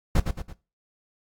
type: noise with echo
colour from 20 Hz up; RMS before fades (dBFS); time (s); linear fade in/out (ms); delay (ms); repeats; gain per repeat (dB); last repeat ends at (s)
brown; -18; 0.15-0.2; 5; 110; 3; -7; 0.53
effects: noise-tail reverb RT60 0.3 s tail -19 dB re dry + AAC 64 kbps